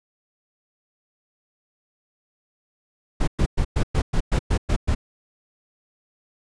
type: noise bursts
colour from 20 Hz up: brown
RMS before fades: -19 dBFS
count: 10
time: 3.2-4.95 s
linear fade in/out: 10 ms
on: 76 ms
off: 110 ms
effects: resampled to 22050 Hz